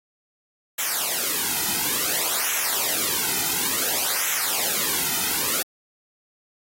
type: noise with flanger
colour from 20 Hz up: white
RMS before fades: -24 dBFS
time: 0.78-5.63 s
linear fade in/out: 10 ms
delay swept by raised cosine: 0.21 to 1.81 ms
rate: 0.57 Hz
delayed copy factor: -0.85
effects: AAC 48 kbps